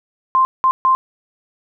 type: tone bursts at uneven times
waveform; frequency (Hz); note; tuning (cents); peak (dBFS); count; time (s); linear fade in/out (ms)
sine; 1046.5; C6; 0; -10; 3; 0.35-0.45 / 0.64-0.71 / 0.85-0.95; 0
effects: none